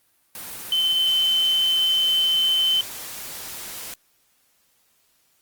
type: tone in noise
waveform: sine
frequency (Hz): 3067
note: G7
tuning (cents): -38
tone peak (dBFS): -17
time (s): 0.72-2.81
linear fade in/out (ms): 2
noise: white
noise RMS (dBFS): -35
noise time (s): 0.35-3.94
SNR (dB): +15
effects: white hiss -64 dBFS RMS until 5.41 s + Opus 32 kbps